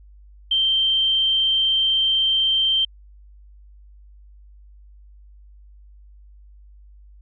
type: tone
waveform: sine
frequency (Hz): 3136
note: G7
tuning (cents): 0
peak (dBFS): -16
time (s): 0.51-2.85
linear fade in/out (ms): 5
effects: added 50 Hz sine -44 dBFS peak until 7.21 s